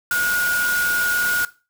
sine tone in noise, 1444 Hz, F#6, 43 cents flat, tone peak -18 dBFS, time 0.11-1.45 s, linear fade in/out 2 ms, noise white, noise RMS -27 dBFS, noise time 0.11-1.45 s, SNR +6 dB, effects noise-tail reverb RT60 0.3 s tail -17 dB re dry

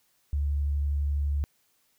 sine tone with vibrato, 71.8 Hz, D2, 39 cents flat, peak -24 dBFS, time 0.33-1.44 s, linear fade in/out 0 ms, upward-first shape sine, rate 12 Hz, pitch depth 11 cents each way, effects white hiss -69 dBFS RMS until 1.98 s

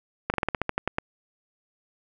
slowing click train, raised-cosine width 0.5 ms, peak -9 dBFS, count 11, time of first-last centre 0.3-0.984 s, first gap 39 ms, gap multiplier 1.12, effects none

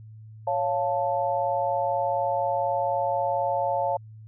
sine chord, Db augmented, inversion none, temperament equal, 554.4 / 698.5 / 880 Hz, Db5 / F5 / A5, 0 / 0 / 0 cents, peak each -27 dBFS, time 0.47-3.97 s, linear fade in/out 5 ms, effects added 109 Hz sine -42 dBFS peak until 4.27 s

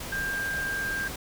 sine tone in noise, 1593 Hz, G6, 27 cents sharp, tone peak -28 dBFS, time 0.12-1.08 s, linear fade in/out 5 ms, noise pink, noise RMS -37 dBFS, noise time 0-1.16 s, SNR +6 dB, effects none

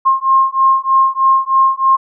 sine beating tone pair, 1065 / 1068.2 Hz, C6 / C6, +30 / +36 cents, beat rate 3.2 Hz, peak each -12 dBFS, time 0.05-1.97 s, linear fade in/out 20 ms, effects none

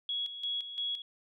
sine tone with tremolo, 3340 Hz, G#7, 9 cents sharp, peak -31 dBFS, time 0.09-1.02 s, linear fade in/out 2 ms, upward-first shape square, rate 2.9 Hz, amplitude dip 65%, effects none

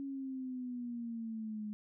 sine exponential sweep, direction down, 277.9 to 209 Hz, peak -38 dBFS, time 0-1.73 s, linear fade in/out 0 ms, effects none

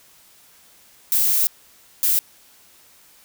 violet noise bursts at uneven times, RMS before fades -18 dBFS, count 2, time 1.12-1.47 / 2.03-2.19 s, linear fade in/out 0 ms, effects white hiss -52 dBFS RMS until 3.24 s

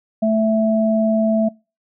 sine tone pair together, 219.9 / 659 Hz, A3 / E5, -1 / -1 cents, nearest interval octave + perfect fifth, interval 1900 cents, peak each -16 / -17 dBFS, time 0.22-1.49 s, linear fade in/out 10 ms, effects noise-tail reverb RT60 0.3 s tail -25 dB re dry

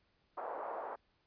pink band-pass noise, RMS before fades -42 dBFS, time 0.37-0.96 s, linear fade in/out 10 ms, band 520 to 1100 Hz, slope 24 dB/octave, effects pink hiss -75 dBFS RMS until 1.26 s + resampled to 11025 Hz

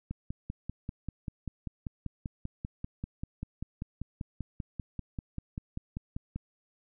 click train, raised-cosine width 5 ms, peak -23 dBFS, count 33, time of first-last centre 0.11-6.36 s, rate 5.12 Hz, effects none

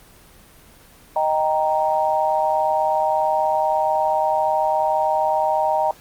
sine chord, Eb major, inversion none, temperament equal, 622.3 / 784 / 932.3 Hz, Eb5 / G5 / Bb5, 0 / 0 / 0 cents, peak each -21 dBFS, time 1.16-5.91 s, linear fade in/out 2 ms, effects pink hiss -48 dBFS RMS until 6 s + Opus 24 kbps

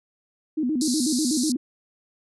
sine tone with vibrato, 276.9 Hz, C#4, 2 cents flat, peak -21 dBFS, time 0.57-1.57 s, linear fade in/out 10 ms, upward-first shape square, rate 8.1 Hz, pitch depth 200 cents each way
pink band-pass noise, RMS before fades -29 dBFS, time 0.81-1.52 s, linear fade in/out 2 ms, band 4000 to 11000 Hz, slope 96 dB/octave
effects none

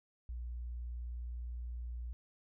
sine tone, 59.8 Hz, A#1, 45 cents sharp, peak -39 dBFS, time 0.29-2.13 s, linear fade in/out 0 ms, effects none

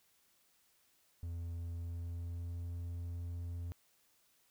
triangle tone with pitch glide, 84.9 to 86.09 Hz, F2 to F2, -48 to -24 cents, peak -37 dBFS, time 1.23-3.72 s, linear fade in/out 0 ms, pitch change +24 cents, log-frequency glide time 1.7-2.62 s, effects white hiss -72 dBFS RMS until 4.5 s

